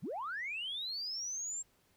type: linear sweep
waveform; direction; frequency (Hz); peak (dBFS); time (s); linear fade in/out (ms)
sine; up; 103.8 to 7540; -36; 0.02-1.63; 20
effects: tanh soft clip ceiling -32 dBFS + pink hiss -71 dBFS RMS until 1.96 s